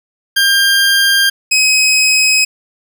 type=tone pair in turn; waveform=20% pulse; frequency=1598 / 2537 Hz; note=G6 / D#7; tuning=+33 / +33 cents; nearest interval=minor sixth; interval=800 cents; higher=second; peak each=-4 dBFS; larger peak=neither; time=0.36-1.3 / 1.51-2.45 s; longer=neither; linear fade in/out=10 ms; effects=none